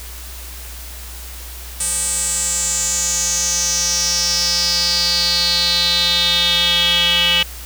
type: tone with band-pass filter sweep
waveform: square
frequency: 174.1 Hz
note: F3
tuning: 5 cents flat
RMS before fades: -17 dBFS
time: 1.8-7.43 s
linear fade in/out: 5 ms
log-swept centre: 8700 to 3000 Hz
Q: 6.4
effects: added 60 Hz sine -32 dBFS peak until 7.65 s + white hiss -35 dBFS RMS until 7.65 s